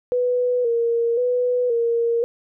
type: tone with vibrato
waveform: sine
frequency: 480.1 Hz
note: B4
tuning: 49 cents flat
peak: -17 dBFS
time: 0.12-2.24 s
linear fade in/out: 0 ms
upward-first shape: square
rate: 0.95 Hz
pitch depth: 50 cents each way
effects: none